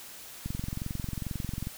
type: click train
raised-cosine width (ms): 5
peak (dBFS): -21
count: 28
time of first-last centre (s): 0.46-1.671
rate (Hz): 22.3
effects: white hiss -46 dBFS RMS until 1.77 s